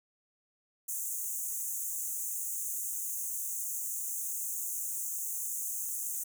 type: high-pass noise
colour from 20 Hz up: pink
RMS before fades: -36 dBFS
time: 0.88-6.24 s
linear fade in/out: 10 ms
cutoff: 6300 Hz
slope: 96 dB/octave
effects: none